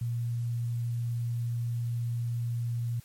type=tone; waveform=sine; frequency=118.6 Hz; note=A#2; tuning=30 cents sharp; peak=-28 dBFS; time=0.01-3 s; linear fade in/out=5 ms; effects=white hiss -58 dBFS RMS until 3.04 s + MP3 64 kbps